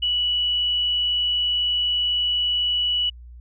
sine tone, 2946 Hz, F#7, 8 cents flat, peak -19 dBFS, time 0.02-3.1 s, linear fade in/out 10 ms, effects added 60 Hz sine -39 dBFS peak until 3.4 s

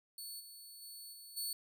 15% pulse tone with level steps, 4440 Hz, C#8, 2 cents sharp, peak -38 / -45 / -42 / -45 / -31 dBFS, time 0.18-1.53 s, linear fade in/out 2 ms, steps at 0.39 / 0.81 / 1.12 / 1.36 s, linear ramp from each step 20 ms, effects none

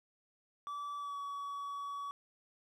triangle tone with pitch glide, 1155 to 1132.5 Hz, D6 to C#6, -29 to +37 cents, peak -37 dBFS, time 0.67-2.11 s, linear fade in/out 0 ms, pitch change -34 cents, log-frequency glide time 0.98-1.18 s, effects none

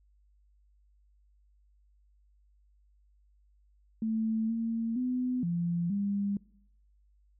sine tone with pitch steps, 221.5 / 227.7 / 251.6 / 171.7 / 201 Hz, A3 / A#3 / B3 / F3 / G3, +12 / -40 / +32 / -29 / +44 cents, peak -28 dBFS, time 4.02-6.37 s, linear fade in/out 2 ms, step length 470 ms, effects noise-tail reverb RT60 0.8 s tail -23 dB re dry + added 50 Hz sine -62 dBFS peak until 7.39 s

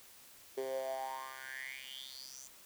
10% pulse tone with high-pass filter sweep, 132.1 Hz, C3, 17 cents sharp, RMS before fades -43 dBFS, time 0.57-2.48 s, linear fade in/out 10 ms, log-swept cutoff 400 to 6900 Hz, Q 7.6, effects white hiss -58 dBFS RMS until 2.65 s

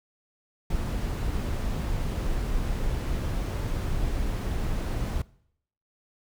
brown noise, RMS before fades -28 dBFS, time 0.7-5.22 s, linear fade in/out 5 ms, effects noise-tail reverb RT60 0.7 s tail -22 dB re dry

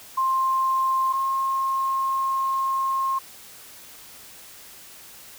sine tone pair in turn, 1055 / 1070.3 Hz, C6 / C6, +14 / +39 cents, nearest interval unison, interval 25 cents, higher second, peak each -19 / -21 dBFS, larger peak first, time 0.17-1.13 / 1.13-3.19 s, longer second, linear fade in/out 10 ms, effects white hiss -45 dBFS RMS until 5.38 s

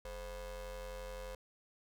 45% pulse ring-modulated tone, 237.2 Hz, A#3, 30 cents sharp, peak -40 dBFS, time 0.05-1.35 s, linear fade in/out 2 ms, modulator 283 Hz, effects none

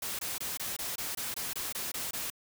white noise bursts, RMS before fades -36 dBFS, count 12, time 0.02-2.302 s, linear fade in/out 5 ms, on 170 ms, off 22 ms, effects none

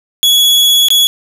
40% pulse tone with dropouts, 3371 Hz, G#7, 25 cents sharp, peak -5 dBFS, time 0.23-1.07 s, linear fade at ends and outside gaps 0 ms, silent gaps 0.885-0.904 s, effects none

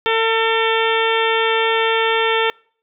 harmonic tone with a mistuned harmonic, 450.3 Hz, A4, 40 cents sharp, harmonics 1 / 2 / 3 / 4 / 5 / 6 / 7 / 8, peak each -18 / -21 / -23 / -24 / -25 / -26 / -26 / -27 dBFS, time 0.06-2.5 s, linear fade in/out 0 ms, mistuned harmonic 8, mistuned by -30 cents, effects noise-tail reverb RT60 0.5 s tail -26 dB re dry

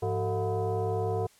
sine tone with frequency modulation, 173 Hz, F3, 16 cents flat, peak -26 dBFS, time 0.02-1.27 s, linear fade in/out 10 ms, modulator 276 Hz, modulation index 2.1, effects white hiss -60 dBFS RMS until 1.39 s + low-pass 11000 Hz 12 dB/octave

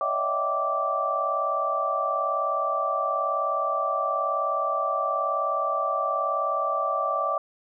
sine tone cluster, 568 / 629 / 668 / 769 / 1169 Hz, C#5 / D#5 / E5 / G5 / D6, +42 / +19 / +23 / -33 / -8 cents, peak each -31 / -32 / -32 / -34 / -25 dBFS, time 0.01-7.38 s, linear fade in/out 2 ms, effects none

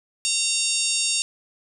harmonic tone with a mistuned harmonic, 920 Hz, A#5, 23 cents flat, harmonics 3 / 4 / 5 / 6 / 7 / 8 / 9 / 10, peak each -29 / -29 / -29 / -29 / -29 / -29 / -29 / -29 dBFS, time 0.25-1.22 s, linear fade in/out 0 ms, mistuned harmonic 7, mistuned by +58 cents, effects none

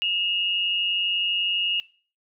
sine tone pair together, 2674 / 2862 Hz, E7 / F7, +24 / +42 cents, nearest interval minor second, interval 118 cents, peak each -29 / -22 dBFS, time 0.02-1.8 s, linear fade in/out 0 ms, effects noise-tail reverb RT60 0.4 s tail -20 dB re dry

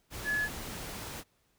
sine tone in noise, 1704 Hz, G#6, 44 cents sharp, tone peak -28 dBFS, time 0.24-0.49 s, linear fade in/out 50 ms, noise pink, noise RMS -41 dBFS, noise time 0.1-1.24 s, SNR +10 dB, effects pink hiss -72 dBFS RMS until 1.58 s

